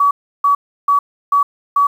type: tone bursts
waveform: sine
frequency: 1137 Hz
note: C#6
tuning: 44 cents sharp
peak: -9 dBFS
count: 5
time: 0-1.87 s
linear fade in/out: 5 ms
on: 110 ms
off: 330 ms
effects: 7-bit